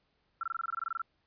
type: tone bursts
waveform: sine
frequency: 1348 Hz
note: E6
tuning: 38 cents sharp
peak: -31 dBFS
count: 14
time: 0.41-1.018 s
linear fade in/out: 2 ms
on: 23 ms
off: 22 ms
effects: pink hiss -75 dBFS RMS until 1.26 s + resampled to 11025 Hz